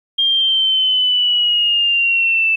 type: linear sweep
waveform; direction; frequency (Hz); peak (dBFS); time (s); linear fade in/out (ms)
sine; down; 3215 to 2637; -12; 0.18-2.56; 10
effects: 9-bit